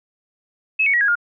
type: tone with pitch steps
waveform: sine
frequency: 2585 / 2225 / 1914.3 / 1647.4 / 1417.6 Hz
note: E7 / C#7 / A#6 / G#6 / F6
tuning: -34 / +6 / +45 / -14 / +25 cents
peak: -14 dBFS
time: 0.79-1.155 s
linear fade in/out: 10 ms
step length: 73 ms
effects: none